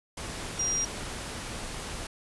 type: tone in noise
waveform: sine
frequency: 5700 Hz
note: F8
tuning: 34 cents sharp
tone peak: -26 dBFS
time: 0.59-0.85 s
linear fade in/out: 5 ms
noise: pink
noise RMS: -37 dBFS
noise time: 0.17-2.07 s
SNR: +8 dB
effects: resampled to 24000 Hz